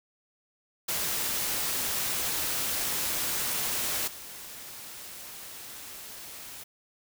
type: noise with level steps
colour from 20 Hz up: white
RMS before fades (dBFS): -30 / -43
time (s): 0.88-6.64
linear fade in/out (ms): 10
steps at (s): 4.07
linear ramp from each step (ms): 10
effects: none